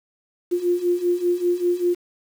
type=beating tone pair; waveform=sine; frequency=349.2 / 354.3 Hz; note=F4 / F4; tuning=0 / +25 cents; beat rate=5.1 Hz; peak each=-23 / -20 dBFS; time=0.51-1.95 s; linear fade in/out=20 ms; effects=7-bit